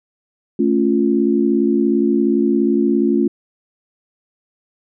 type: chord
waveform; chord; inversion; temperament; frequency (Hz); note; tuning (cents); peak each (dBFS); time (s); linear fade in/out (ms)
sine; A augmented; none; equal; 220 / 277.2 / 349.2; A3 / C#4 / E#4; 0 / 0 / 0; -17; 0.59-3.28; 5
effects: none